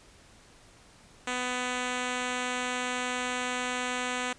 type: tone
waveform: 5% pulse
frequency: 249.5 Hz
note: B3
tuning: 18 cents sharp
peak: -18 dBFS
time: 1.27-4.33 s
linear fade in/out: 5 ms
effects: pink hiss -56 dBFS RMS until 4.38 s + resampled to 22050 Hz